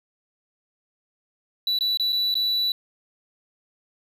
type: tone with dropouts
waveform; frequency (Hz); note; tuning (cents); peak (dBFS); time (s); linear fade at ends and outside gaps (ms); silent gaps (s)
triangle; 3951; B7; 0; -19; 1.67-2.72; 2; 1.788-1.808 / 1.973-1.997 / 2.123-2.128 / 2.342-2.353
effects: none